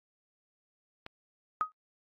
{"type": "click", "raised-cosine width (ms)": 0.3, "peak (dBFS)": -26, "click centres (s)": 1.064}
{"type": "tone with exponential decay", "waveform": "sine", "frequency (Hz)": 1256, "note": "D#6", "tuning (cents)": 16, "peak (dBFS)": -22, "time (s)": [1.61, 1.72], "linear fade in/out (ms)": 0, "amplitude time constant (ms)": 22}
{"effects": ["AAC 32 kbps"]}